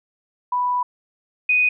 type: tone pair in turn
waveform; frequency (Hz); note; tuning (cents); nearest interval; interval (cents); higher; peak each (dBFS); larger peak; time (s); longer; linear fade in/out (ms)
sine; 987.8 / 2489; B5 / D#7; 0 / 0; octave + major third; 1600; second; -18 / -14; second; 0.52-0.83 / 1.49-1.69; first; 5
effects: none